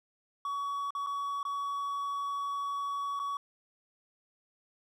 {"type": "tone with dropouts", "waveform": "triangle", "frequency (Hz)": 1128, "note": "C#6", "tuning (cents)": 30, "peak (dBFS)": -30, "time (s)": [0.45, 3.37], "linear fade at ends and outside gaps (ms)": 2, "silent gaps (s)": [[0.906, 0.95], [1.064, 1.069], [1.43, 1.451], [3.193, 3.198]], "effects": []}